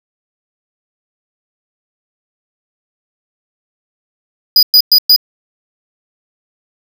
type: tone bursts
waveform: square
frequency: 4935 Hz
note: D#8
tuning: 15 cents flat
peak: -4 dBFS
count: 4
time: 4.56-5.162 s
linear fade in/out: 2 ms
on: 68 ms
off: 110 ms
effects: none